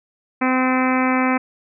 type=harmonic tone; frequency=257.3 Hz; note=C4; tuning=29 cents flat; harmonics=1 / 2 / 3 / 4 / 5 / 6 / 7 / 8 / 9 / 10; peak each=-18 / -26 / -25 / -25 / -26 / -30 / -30 / -28 / -28 / -34 dBFS; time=0.41-1.38 s; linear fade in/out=10 ms; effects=none